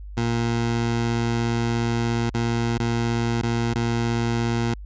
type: tone with dropouts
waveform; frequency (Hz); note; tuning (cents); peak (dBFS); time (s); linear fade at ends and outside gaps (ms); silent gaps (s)
20% pulse; 117; A#2; +7; -16; 0.17-4.74; 5; 2.299-2.342 / 2.779-2.798 / 3.417-3.432 / 3.737-3.754
effects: added 50 Hz sine -34 dBFS peak until 4.85 s + resampled to 16000 Hz